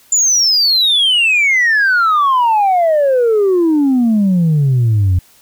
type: exponential sweep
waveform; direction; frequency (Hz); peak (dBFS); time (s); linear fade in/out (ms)
sine; down; 7190 to 87; -7; 0.12-5.19; 5
effects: tanh soft clip ceiling -7 dBFS + white hiss -48 dBFS RMS until 5.41 s